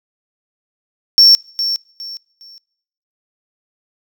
triangle tone with echo, 5450 Hz, F8, 43 cents flat, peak -3 dBFS, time 1.18-1.35 s, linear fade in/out 0 ms, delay 410 ms, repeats 3, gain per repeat -11 dB, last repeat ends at 2.58 s, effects noise-tail reverb RT60 0.8 s tail -26 dB re dry

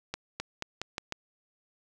accelerating click train, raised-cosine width 0.2 ms, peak -16 dBFS, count 6, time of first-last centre 0.14-1.123 s, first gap 260 ms, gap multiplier 0.86, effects none

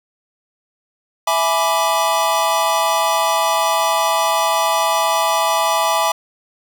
square chord, E dominant seventh, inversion none, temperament equal with one note detuned, 659.3 / 838.3 / 987.8 / 1174.7 Hz, E5 / G#5 / B5 / D6, 0 / +16 / 0 / 0 cents, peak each -21 dBFS, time 1.27-6.12 s, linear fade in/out 5 ms, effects none

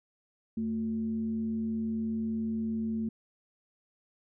sine tone with frequency modulation, 222.9 Hz, A3, 23 cents sharp, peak -29 dBFS, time 0.57-3.09 s, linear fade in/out 5 ms, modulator 139 Hz, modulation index 0.31, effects none

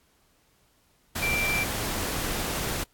sine tone in noise, 2351 Hz, D7, 1 cent sharp, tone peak -25 dBFS, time 1.22-1.64 s, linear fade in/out 10 ms, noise pink, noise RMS -30 dBFS, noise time 1.15-2.84 s, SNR +2 dB, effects pink hiss -65 dBFS RMS until 2.93 s + AAC 64 kbps

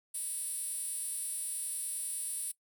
5% pulse tone with high-pass filter, 329.6 Hz, E4, in tune, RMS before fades -37 dBFS, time 0.14-2.52 s, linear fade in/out 10 ms, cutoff 9800 Hz, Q 3.6, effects noise-tail reverb RT60 0.1 s tail -20 dB re dry

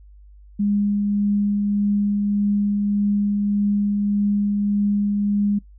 sine tone with tremolo, 204.2 Hz, G#3, 29 cents flat, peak -16 dBFS, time 0.59-5.59 s, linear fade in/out 10 ms, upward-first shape triangle, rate 1.7 Hz, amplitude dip 25%, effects noise-tail reverb RT60 0.1 s tail -21 dB re dry + added 50 Hz sine -43 dBFS peak until 5.78 s

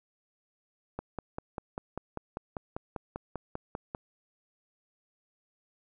click train, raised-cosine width 1 ms, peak -21 dBFS, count 16, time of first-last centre 0.99-3.949 s, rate 5.07 Hz, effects none

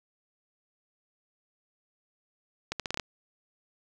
accelerating click train, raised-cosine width 0.2 ms, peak -14 dBFS, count 7, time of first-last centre 2.72-2.998 s, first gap 77 ms, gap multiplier 0.79, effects none

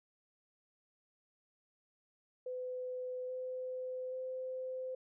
sine tone with pitch steps, 505 / 510 / 515 Hz, B4 / C5 / C5, +39 / -44 / -28 cents, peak -38 dBFS, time 2.46-4.95 s, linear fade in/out 5 ms, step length 830 ms, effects none

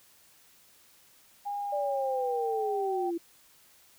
sine tone with pitch glide, 813 to 774.9 Hz, G#5 to G5, -37 to -20 cents, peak -31 dBFS, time 1.45-3.11 s, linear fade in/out 20 ms, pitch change -83 cents, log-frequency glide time 1.59-2.86 s
sine linear sweep, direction down, 593 to 332.1 Hz, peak -29 dBFS, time 1.72-3.18 s, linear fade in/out 10 ms
effects white hiss -60 dBFS RMS until 3.98 s

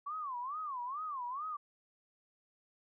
sine tone with vibrato, 1105 Hz, C#6, 6 cents flat, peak -37 dBFS, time 0.06-1.57 s, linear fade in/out 10 ms, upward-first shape sine, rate 2.3 Hz, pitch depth 240 cents each way, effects none

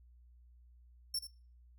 sawtooth tone with echo, 5420 Hz, E8, 47 cents sharp, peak -31 dBFS, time 1.14-1.19 s, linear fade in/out 5 ms, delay 81 ms, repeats 1, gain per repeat -10 dB, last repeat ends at 1.271 s, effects noise-tail reverb RT60 0.4 s tail -23 dB re dry + added 60 Hz sine -58 dBFS peak until 1.78 s

